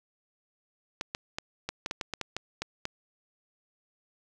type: clicks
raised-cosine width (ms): 0.2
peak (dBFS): -15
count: 12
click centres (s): 1.011 / 1.149 / 1.385 / 1.69 / 1.861 / 1.911 / 2.012 / 2.137 / 2.213 / 2.366 / 2.62 / 2.854
effects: none